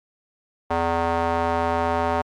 square tone with band-pass filter, 83.8 Hz, E2, 29 cents sharp, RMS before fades -22 dBFS, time 0.7-2.22 s, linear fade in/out 10 ms, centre 830 Hz, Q 1.8, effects MP3 96 kbps

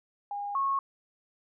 sine tone pair in turn, 813 / 1095 Hz, G#5 / C#6, -37 / -22 cents, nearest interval perfect fourth, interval 515 cents, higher second, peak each -32 / -25 dBFS, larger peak second, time 0.31-0.55 / 0.55-0.79 s, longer neither, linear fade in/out 2 ms, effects none

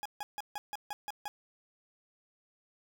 40% pulse tone bursts, 830.6 Hz, G#5, in tune, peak -35 dBFS, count 8, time 0.03-1.28 s, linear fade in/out 0 ms, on 25 ms, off 150 ms, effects none

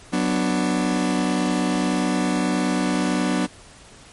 40% pulse chord, B minor, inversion second, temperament just, 185.21 / 246.9 / 296.3 Hz, F#3 / B3 / D4, +2 / 0 / +15 cents, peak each -23 dBFS, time 0.12-3.47 s, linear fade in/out 20 ms, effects pink hiss -46 dBFS RMS until 4.12 s + MP3 48 kbps

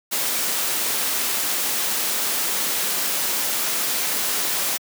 white noise, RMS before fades -23 dBFS, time 0.11-4.78 s, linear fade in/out 20 ms, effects high-pass 200 Hz 12 dB/octave

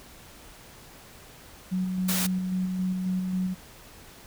sine tone with tremolo, 185 Hz, F#3, in tune, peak -24 dBFS, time 1.71-3.55 s, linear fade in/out 20 ms, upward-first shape square, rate 3.7 Hz, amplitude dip 30%
white noise, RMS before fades -28 dBFS, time 2.08-2.27 s, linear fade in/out 10 ms
effects pink hiss -49 dBFS RMS until 4.26 s

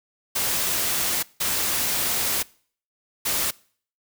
white noise bursts at uneven times, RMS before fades -24 dBFS, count 3, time 0.35-1.23 / 1.4-2.43 / 3.25-3.51 s, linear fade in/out 10 ms, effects noise-tail reverb RT60 0.5 s tail -23 dB re dry

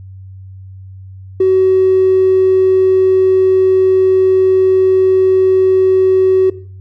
triangle tone with tanh clipping, 376.7 Hz, F#4, 31 cents sharp, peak -6 dBFS, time 1.4-6.5 s, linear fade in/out 5 ms, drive 1 dB, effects noise-tail reverb RT60 0.5 s tail -18 dB re dry + added 95 Hz sine -30 dBFS peak until 6.8 s

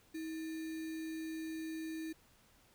sine tone with sample-and-hold, 320 Hz, D#4, 49 cents sharp, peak -39 dBFS, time 0.14-2.13 s, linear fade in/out 10 ms, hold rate 2100 Hz, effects pink hiss -67 dBFS RMS until 2.74 s

